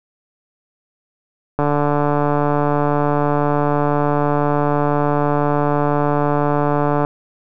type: click train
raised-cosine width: 1 ms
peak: -4 dBFS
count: 798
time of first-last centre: 1.59-7.049 s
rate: 146 Hz
effects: none